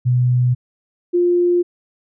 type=tone pair in turn; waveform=sine; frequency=124.3 / 351.6 Hz; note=B2 / F4; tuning=+12 / +12 cents; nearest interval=octave + tritone; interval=1800 cents; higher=second; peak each=-12 dBFS; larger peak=neither; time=0.05-0.55 / 1.13-1.63 s; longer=neither; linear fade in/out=20 ms; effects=none